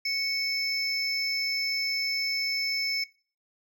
triangle tone pair together, 2217 / 5273 Hz, C#7 / E8, 0 / 0 cents, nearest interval octave + minor third, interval 1500 cents, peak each -28 / -28 dBFS, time 0.05-3.04 s, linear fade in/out 5 ms, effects noise-tail reverb RT60 0.4 s tail -20 dB re dry

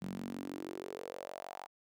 sawtooth tone with high-pass filter sweep, 46.38 Hz, F#1, 5 cents sharp, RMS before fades -44 dBFS, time 0.01-1.67 s, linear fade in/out 20 ms, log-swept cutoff 180 to 830 Hz, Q 4.6, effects none

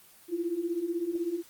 sine beating tone pair, 330 / 346 Hz, E4 / F4, +2 / -16 cents, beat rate 16 Hz, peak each -34 / -30 dBFS, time 0.28-1.43 s, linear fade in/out 50 ms, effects white hiss -56 dBFS RMS until 1.49 s + Opus 24 kbps

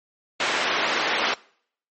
white band-pass noise, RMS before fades -24 dBFS, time 0.4-1.34 s, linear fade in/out 2 ms, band 330 to 2600 Hz, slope 12 dB/octave, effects noise-tail reverb RT60 0.6 s tail -23 dB re dry + MP3 32 kbps

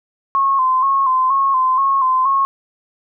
sine tone with vibrato, 1062 Hz, C6, 25 cents sharp, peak -12 dBFS, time 0.35-2.45 s, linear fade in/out 0 ms, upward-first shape square, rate 2.1 Hz, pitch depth 48 cents each way, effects none

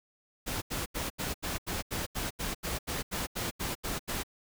pink noise bursts, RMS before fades -34 dBFS, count 16, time 0.46-4.235 s, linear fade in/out 20 ms, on 160 ms, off 81 ms, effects none

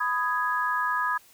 sine chord, G# minor, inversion first, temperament just, 996.7 / 1245.9 / 1661.2 Hz, B5 / D#6 / G#6, +16 / +2 / 0 cents, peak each -28 dBFS, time 0-1.18 s, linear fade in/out 10 ms, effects white hiss -56 dBFS RMS until 1.33 s

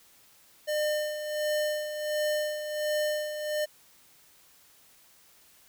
square tone with tremolo, 604 Hz, D5, 48 cents sharp, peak -26 dBFS, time 0.67-3.66 s, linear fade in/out 20 ms, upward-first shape sine, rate 1.4 Hz, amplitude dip 60%, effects white hiss -59 dBFS RMS until 5.68 s

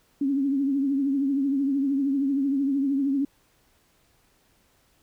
sine tone with vibrato, 275.7 Hz, C#4, 9 cents flat, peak -21 dBFS, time 0.21-3.25 s, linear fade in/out 5 ms, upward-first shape triangle, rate 13 Hz, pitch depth 83 cents each way, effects pink hiss -64 dBFS RMS until 5.02 s

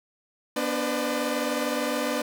sawtooth tone cluster, 243.9 / 290.9 / 508 / 601 Hz, B3 / D4 / B4 / D5, -21 / -16 / +49 / +40 cents, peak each -27 dBFS, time 0.56-2.22 s, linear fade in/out 5 ms, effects none

